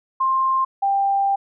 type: tone pair in turn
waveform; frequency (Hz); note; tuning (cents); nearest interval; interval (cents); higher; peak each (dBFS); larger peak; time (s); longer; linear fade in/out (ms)
sine; 1056 / 791.1; C6 / G5; +16 / +16; perfect fourth; 500; first; -16; neither; 0.2-0.65 / 0.82-1.36; second; 10
effects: none